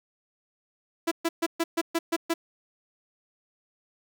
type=tone bursts; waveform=sawtooth; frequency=333 Hz; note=E4; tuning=18 cents sharp; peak=-19 dBFS; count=8; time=1.07-2.34 s; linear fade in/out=10 ms; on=45 ms; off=130 ms; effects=none